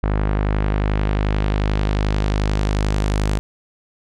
sawtooth tone with low-pass filter sweep, 51.3 Hz, G#1, 21 cents flat, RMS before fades -19 dBFS, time 0.03-3.39 s, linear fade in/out 0 ms, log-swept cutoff 1600 to 8900 Hz, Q 0.96, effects none

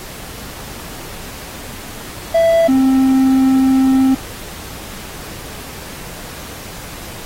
triangle tone pair in turn, 663 / 264.1 Hz, E5 / C4, +10 / +16 cents, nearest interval octave + major third, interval 1594 cents, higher first, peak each -7 dBFS, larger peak neither, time 2.34-2.68 / 2.68-4.15 s, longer second, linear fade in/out 10 ms, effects pink hiss -32 dBFS RMS until 7.25 s + AAC 48 kbps

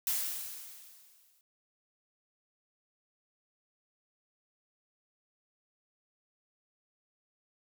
blue noise with exponential decay, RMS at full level -30 dBFS, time 0.07-1.41 s, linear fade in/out 1 ms, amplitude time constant 290 ms, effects none

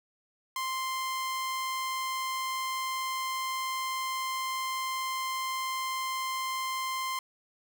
sawtooth tone, 1046.5 Hz, C6, in tune, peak -27 dBFS, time 0.56-7.19 s, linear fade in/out 2 ms, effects 11-bit

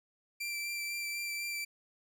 sawtooth tone with vibrato, 2349 Hz, D7, in tune, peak -32 dBFS, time 0.4-1.65 s, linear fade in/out 10 ms, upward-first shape sine, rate 4 Hz, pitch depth 14 cents each way, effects none

